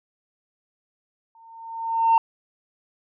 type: tone with exponential growth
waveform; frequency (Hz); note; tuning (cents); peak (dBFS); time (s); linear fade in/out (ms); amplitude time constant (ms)
sine; 910; A#5; -42; -10; 1.35-2.18; 2; 180
effects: tanh soft clip ceiling -11 dBFS